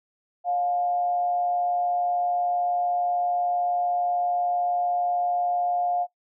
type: tone with frequency modulation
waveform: sine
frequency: 709 Hz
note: F5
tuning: 26 cents sharp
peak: -22 dBFS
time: 0.44-6.07 s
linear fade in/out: 50 ms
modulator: 143 Hz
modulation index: 0.29
effects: noise-tail reverb RT60 0.1 s tail -17 dB re dry